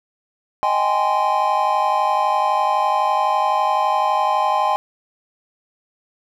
triangle chord, Ab major seventh, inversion second, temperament just, 623 / 778.7 / 830.6 / 1038.3 Hz, Eb5 / G5 / Ab5 / C6, +2 / -12 / 0 / -14 cents, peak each -23 / -20 / -18 / -18 dBFS, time 0.63-4.76 s, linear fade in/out 0 ms, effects none

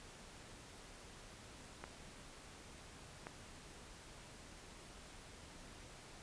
clicks, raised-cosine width 0.5 ms, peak -30 dBFS, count 2, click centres 1.84 / 3.269 s, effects pink hiss -56 dBFS RMS until 6.22 s + resampled to 22050 Hz

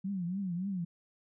sine tone with vibrato, 185 Hz, F#3, in tune, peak -32 dBFS, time 0.04-0.85 s, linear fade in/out 10 ms, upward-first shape triangle, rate 3.5 Hz, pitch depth 170 cents each way, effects none

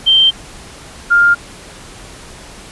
sine tone pair in turn, 3136 / 1403.4 Hz, G7 / F6, 0 / +8 cents, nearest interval octave + major second, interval 1392 cents, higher first, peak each -6 dBFS, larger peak neither, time 0.06-0.31 / 1.1-1.35 s, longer neither, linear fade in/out 20 ms, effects pink hiss -35 dBFS RMS until 2.71 s + resampled to 24000 Hz

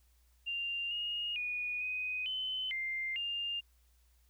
sine tone with pitch steps, 2788 / 2858 / 2461 / 2500 / 3043 / 2100 / 2806 Hz, F7 / F7 / D#7 / D#7 / F#7 / C7 / F7, -4 / +39 / -20 / +8 / +48 / +6 / +8 cents, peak -34 dBFS, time 0.46-3.61 s, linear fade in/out 20 ms, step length 450 ms, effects added 60 Hz sine -65 dBFS peak until 4.29 s + white hiss -74 dBFS RMS until 4.29 s

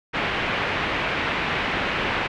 white low-pass noise, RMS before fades -25 dBFS, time 0.13-2.28 s, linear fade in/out 20 ms, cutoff 2700 Hz, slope 24 dB/octave, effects none

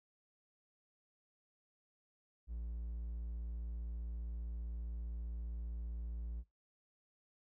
triangle tone, 57.6 Hz, A#1, 20 cents flat, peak -38 dBFS, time 2.47-6.44 s, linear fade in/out 50 ms, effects noise-tail reverb RT60 0.2 s tail -21 dB re dry

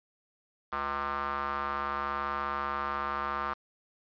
square tone with band-pass filter, 70.4 Hz, C#2, 27 cents sharp, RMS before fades -33 dBFS, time 0.72-3.54 s, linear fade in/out 10 ms, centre 1200 Hz, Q 4.6, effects resampled to 11025 Hz + 9-bit

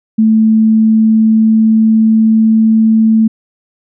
sine tone with pitch glide, 220 to 221.4 Hz, A3 to A3, 0 to +11 cents, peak -5 dBFS, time 0.18-3.28 s, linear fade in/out 10 ms, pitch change +11 cents, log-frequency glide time 0.57-2.82 s, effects none

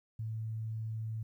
sine tone, 110.8 Hz, A2, 13 cents sharp, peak -35 dBFS, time 0.19-1.23 s, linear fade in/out 5 ms, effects 12-bit

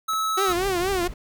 square tone, 1298 Hz, E6, 27 cents flat, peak -23 dBFS, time 0.08-0.53 s, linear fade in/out 10 ms
clicks, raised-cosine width 0.5 ms, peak -26 dBFS, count 3, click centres 0.134 / 0.556 / 0.631 s
sawtooth tone with vibrato, 370 Hz, F#4, in tune, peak -18 dBFS, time 0.37-1.08 s, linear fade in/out 10 ms, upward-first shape triangle, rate 4.2 Hz, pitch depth 150 cents each way
brown noise, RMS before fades -35 dBFS, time 0.48-1.14 s, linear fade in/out 5 ms
effects none

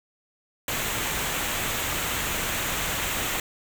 pink noise with comb filter, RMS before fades -28 dBFS, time 0.68-3.4 s, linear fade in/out 2 ms, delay 0.2 ms, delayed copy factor -0.5, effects none

